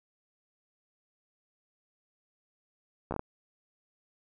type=slowing click train; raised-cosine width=1 ms; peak=-19 dBFS; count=5; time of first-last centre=3.11-3.194 s; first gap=13 ms; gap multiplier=1.33; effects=none